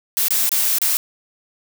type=noise with dropouts; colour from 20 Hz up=blue; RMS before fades=-18 dBFS; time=0.17-0.97 s; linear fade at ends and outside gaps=0 ms; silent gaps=0.283-0.306 / 0.492-0.517 / 0.785-0.817 s; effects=none